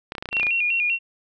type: clicks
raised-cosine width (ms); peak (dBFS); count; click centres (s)
0.3; -14; 11; 0.121 / 0.152 / 0.182 / 0.225 / 0.257 / 0.289 / 0.329 / 0.368 / 0.398 / 0.431 / 0.468
type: tone with vibrato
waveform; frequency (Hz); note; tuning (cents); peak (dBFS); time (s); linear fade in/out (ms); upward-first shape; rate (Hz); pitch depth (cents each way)
sine; 2579; E7; -39; -19; 0.31-0.99; 50; square; 5.1; 100
effects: none